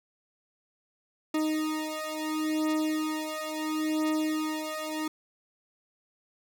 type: beating tone pair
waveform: 40% pulse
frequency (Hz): 310 / 310.73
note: D#4 / D#4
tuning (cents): -6 / -2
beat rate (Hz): 0.73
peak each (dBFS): -30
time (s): 1.34-5.08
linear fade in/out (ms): 5
effects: none